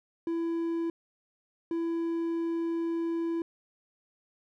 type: tone bursts at uneven times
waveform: triangle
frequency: 333.5 Hz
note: E4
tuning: 20 cents sharp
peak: -26 dBFS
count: 2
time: 0.27-0.9 / 1.71-3.42 s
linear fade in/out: 2 ms
effects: none